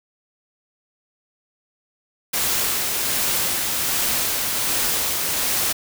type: noise with tremolo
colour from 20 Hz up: white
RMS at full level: -21 dBFS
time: 2.33-5.73 s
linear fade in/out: 10 ms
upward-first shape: sine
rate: 1.3 Hz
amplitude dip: 25%
effects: none